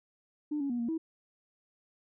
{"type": "tone with pitch steps", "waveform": "sine", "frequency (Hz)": [298.3, 279.5, 241.4, 234.4, 323.4], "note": ["D4", "C#4", "B3", "A#3", "E4"], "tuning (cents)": [27, 14, -39, 10, -33], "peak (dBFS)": -29, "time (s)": [0.51, 0.98], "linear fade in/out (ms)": 10, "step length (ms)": 94, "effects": ["tanh soft clip ceiling -25 dBFS"]}